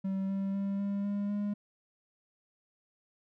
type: tone with pitch steps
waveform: triangle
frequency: 192.6 / 195.06 / 197.56 / 200.1 / 202.6 / 205.2 Hz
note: G3 / G3 / G3 / G3 / G#3 / G#3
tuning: -30 / -8 / +14 / +36 / -43 / -21 cents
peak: -28 dBFS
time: 0.04-1.54 s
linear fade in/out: 10 ms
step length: 250 ms
effects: none